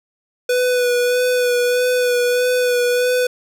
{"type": "tone with vibrato", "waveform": "square", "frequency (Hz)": 493.9, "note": "B4", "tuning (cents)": 0, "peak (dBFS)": -15, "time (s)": [0.49, 3.27], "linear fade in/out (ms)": 5, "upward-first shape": "sine", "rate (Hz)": 1.6, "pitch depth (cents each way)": 21, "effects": []}